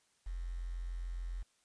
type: tone with quantisation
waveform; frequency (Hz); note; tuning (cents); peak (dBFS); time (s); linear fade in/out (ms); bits
sine; 43.51; F1; -6; -37; 0.26-1.43; 10; 10
effects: white hiss -73 dBFS RMS until 1.64 s + resampled to 22050 Hz